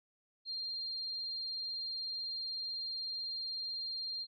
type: tone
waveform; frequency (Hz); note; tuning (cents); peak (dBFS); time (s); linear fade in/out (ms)
sine; 4194; C8; +3; -37; 0.45-4.27; 50
effects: none